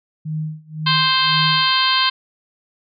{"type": "tone with tremolo", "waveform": "sine", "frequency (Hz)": 155.56, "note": "D#3", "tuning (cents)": 0, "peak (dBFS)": -20, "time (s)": [0.25, 1.72], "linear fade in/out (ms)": 10, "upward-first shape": "sine", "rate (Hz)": 1.9, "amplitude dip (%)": 95}
{"type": "harmonic tone", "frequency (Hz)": 523.3, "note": "C5", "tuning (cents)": 0, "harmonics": [2, 3, 4, 5, 6, 7, 8, 9], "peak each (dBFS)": [-19, -23, -27, -25, -20, -24, -21, -27], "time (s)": [0.86, 2.1], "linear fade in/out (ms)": 10}
{"effects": []}